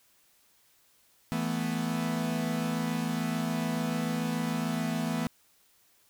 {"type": "chord", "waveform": "45% pulse", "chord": "E suspended fourth", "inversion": "none", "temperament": "equal", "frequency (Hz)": [164.81, 220, 246.9], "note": ["E3", "A3", "B3"], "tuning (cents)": [0, 0, 0], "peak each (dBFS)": -33, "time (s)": [1.32, 5.27], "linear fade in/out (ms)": 0, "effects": ["white hiss -65 dBFS RMS until 6.09 s"]}